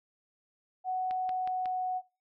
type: tone with pitch glide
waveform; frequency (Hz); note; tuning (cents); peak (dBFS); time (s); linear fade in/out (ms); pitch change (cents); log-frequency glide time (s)
sine; 743 to 738.7; F#5 to F#5; +7 to -3; -29; 0.84-2.02; 50; -10; 1.13-1.85
type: click train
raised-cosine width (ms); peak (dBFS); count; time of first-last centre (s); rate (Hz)
0.3; -28; 4; 1.11-1.657; 5.48
effects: noise-tail reverb RT60 0.3 s tail -21 dB re dry